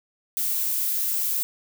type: noise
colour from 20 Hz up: violet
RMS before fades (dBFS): -25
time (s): 0.37-1.43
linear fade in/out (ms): 0
effects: none